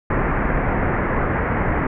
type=low-pass noise; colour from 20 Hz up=pink; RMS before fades=-20 dBFS; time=0.1-1.87 s; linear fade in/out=5 ms; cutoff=2100 Hz; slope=48 dB/octave; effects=none